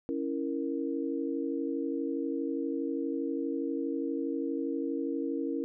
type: chord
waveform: sine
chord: A# diminished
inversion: first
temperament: equal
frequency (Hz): 277.2 / 329.6 / 466.2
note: C#4 / E4 / A#4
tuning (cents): 0 / 0 / 0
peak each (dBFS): -33 / -34 / -36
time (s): 0.09-5.64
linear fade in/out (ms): 0
effects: none